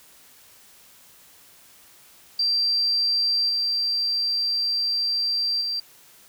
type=tone with level steps; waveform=sine; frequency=4707 Hz; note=D8; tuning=3 cents sharp; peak=-19 / -21 / -24 dBFS; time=2.39-5.8 s; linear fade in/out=5 ms; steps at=3.49 / 5.61 s; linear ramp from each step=5 ms; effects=white hiss -52 dBFS RMS until 6.28 s